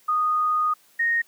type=tone pair in turn; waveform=sine; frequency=1237 / 1859.3 Hz; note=D#6 / A#6; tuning=-10 / -5 cents; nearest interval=perfect fifth; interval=705 cents; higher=second; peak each=-19 dBFS; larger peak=neither; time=0.08-0.74 / 0.99-1.22 s; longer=first; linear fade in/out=10 ms; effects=white hiss -58 dBFS RMS until 1.27 s + high-pass 150 Hz 12 dB/octave